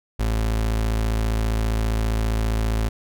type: tone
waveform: 35% pulse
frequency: 55 Hz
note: A1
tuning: in tune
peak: -18 dBFS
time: 0.19-2.89 s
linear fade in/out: 10 ms
effects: none